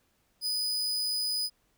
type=tone; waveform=40% pulse; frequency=4978 Hz; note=D#8; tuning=in tune; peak=-27 dBFS; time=0.41-1.5 s; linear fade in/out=50 ms; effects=pink hiss -71 dBFS RMS until 1.77 s